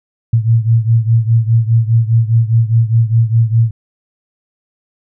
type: beating tone pair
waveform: sine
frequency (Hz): 112.8 / 117.7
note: A2 / A#2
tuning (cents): +44 / +17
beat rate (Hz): 4.9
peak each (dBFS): -10 / -13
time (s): 0.33-3.71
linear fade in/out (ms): 5
effects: none